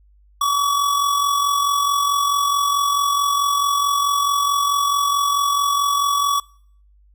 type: tone with amplitude modulation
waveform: square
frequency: 1137 Hz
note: C#6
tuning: 44 cents sharp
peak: -15 dBFS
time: 0.41-6.4 s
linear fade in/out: 5 ms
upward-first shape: sine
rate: 44.6 Hz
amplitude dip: 45%
effects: noise-tail reverb RT60 0.6 s tail -24 dB re dry + added 50 Hz sine -50 dBFS peak until 7.14 s